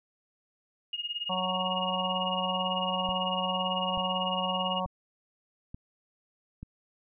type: tone with tremolo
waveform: sine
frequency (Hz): 2859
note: F7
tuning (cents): +40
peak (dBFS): -28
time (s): 0.93-4.8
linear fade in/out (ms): 2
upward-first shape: triangle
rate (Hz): 18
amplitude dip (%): 95
type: harmonic tone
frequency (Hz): 185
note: F#3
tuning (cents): 0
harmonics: 1 / 3 / 4 / 5 / 6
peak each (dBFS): -35 / -35 / -35 / -35 / -35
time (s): 1.29-4.86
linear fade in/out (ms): 10
type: click train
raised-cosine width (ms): 5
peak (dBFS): -28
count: 5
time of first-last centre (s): 3.09-6.63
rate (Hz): 1.13
effects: none